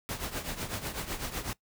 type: noise with tremolo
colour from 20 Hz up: pink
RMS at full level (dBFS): -33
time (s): 0.09-1.53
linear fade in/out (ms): 0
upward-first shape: triangle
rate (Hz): 8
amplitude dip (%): 80
effects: noise-tail reverb RT60 0.1 s tail -20 dB re dry